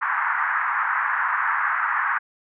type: band-pass noise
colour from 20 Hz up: white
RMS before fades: -23 dBFS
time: 0.01-2.19 s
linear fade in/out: 20 ms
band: 920 to 1800 Hz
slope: 48 dB/octave
effects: none